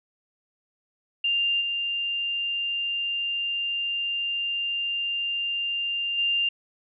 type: tone with level steps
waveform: sine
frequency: 2794 Hz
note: F7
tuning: in tune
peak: -21 / -25 / -21 dBFS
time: 1.24-6.49 s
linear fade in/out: 5 ms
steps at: 1.6 / 6.17 s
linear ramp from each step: 20 ms
effects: none